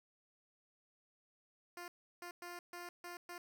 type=tone bursts at uneven times; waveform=10% pulse; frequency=350.5 Hz; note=F4; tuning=6 cents sharp; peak=-38 dBFS; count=6; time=1.77-1.88 / 2.22-2.31 / 2.42-2.59 / 2.73-2.89 / 3.04-3.17 / 3.29-3.38 s; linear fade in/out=2 ms; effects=none